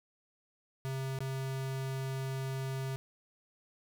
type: tone with dropouts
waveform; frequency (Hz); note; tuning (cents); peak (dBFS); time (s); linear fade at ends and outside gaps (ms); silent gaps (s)
square; 133.4; C3; +34; -35; 0.85-2.96; 0; 1.188-1.205
effects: none